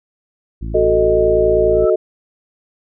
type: harmonic tone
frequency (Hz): 55.2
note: A1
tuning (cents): +6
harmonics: 1 / 2 / 3 / 4 / 5 / 6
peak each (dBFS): -23 / -29 / -33 / -35 / -37 / -39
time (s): 0.61-1.86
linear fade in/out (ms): 10
type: chord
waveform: sine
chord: D# diminished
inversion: first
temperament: equal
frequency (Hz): 370 / 440 / 622.3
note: F#4 / A4 / D#5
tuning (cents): 0 / 0 / 0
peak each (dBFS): -15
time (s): 0.74-1.96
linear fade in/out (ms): 10
type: tone with exponential growth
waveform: sine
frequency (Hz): 1318.5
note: E6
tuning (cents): 0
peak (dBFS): -23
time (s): 1.69-1.9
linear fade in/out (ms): 5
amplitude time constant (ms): 44
effects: none